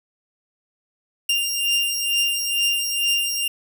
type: beating tone pair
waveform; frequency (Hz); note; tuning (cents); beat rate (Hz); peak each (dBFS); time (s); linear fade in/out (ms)
sawtooth; 2794 / 2796.2; F7 / F7; 0 / +1; 2.2; -18 / -21; 1.29-3.48; 5
effects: none